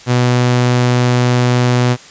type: tone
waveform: sawtooth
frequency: 123.47 Hz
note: B2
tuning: in tune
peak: -6 dBFS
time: 0.06-1.97 s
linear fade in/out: 50 ms
effects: white hiss -38 dBFS RMS until 2.1 s + resampled to 16000 Hz